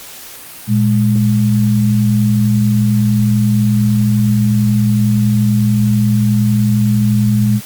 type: tone pair together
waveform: sine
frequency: 116.54 / 207.7 Hz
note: A#2 / G#3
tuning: 0 / 0 cents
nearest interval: minor seventh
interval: 1000 cents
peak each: -12 dBFS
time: 0.67-7.61 s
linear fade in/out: 50 ms
effects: white hiss -33 dBFS RMS until 7.65 s + Opus 48 kbps